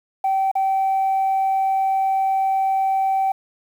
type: tone with dropouts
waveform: sine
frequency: 772 Hz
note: G5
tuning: 27 cents flat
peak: -15 dBFS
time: 0.24-3.32 s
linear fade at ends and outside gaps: 5 ms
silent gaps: 0.515-0.553 s
effects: tanh soft clip ceiling -14 dBFS + 8-bit